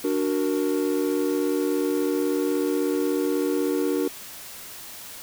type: chord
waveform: triangle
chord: D augmented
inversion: none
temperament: equal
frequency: 293.7 / 370 / 466.2 Hz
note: D4 / F#4 / A#4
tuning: 0 / 0 / 0 cents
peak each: -23 / -24 / -25 dBFS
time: 0.04-4.08 s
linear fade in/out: 5 ms
effects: white hiss -40 dBFS RMS until 5.22 s